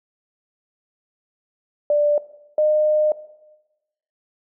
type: tone pair in turn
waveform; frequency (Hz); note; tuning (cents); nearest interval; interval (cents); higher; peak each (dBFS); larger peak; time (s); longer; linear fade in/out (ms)
sine; 589 / 609.9; D5 / D#5; +5 / -35; minor second; 60; second; -14; neither; 1.9-2.18 / 2.58-3.12; second; 2
effects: noise-tail reverb RT60 1.0 s tail -17 dB re dry